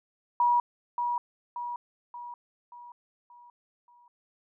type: tone with echo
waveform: sine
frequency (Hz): 963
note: B5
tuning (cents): -44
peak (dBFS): -20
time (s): 0.4-0.6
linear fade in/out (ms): 2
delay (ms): 580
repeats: 6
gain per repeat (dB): -6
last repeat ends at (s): 4.08
effects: none